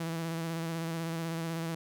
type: tone with vibrato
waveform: sawtooth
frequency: 164.81 Hz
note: E3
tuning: in tune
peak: -29 dBFS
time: 0-1.75 s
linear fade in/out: 5 ms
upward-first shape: square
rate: 16 Hz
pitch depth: 22 cents each way
effects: none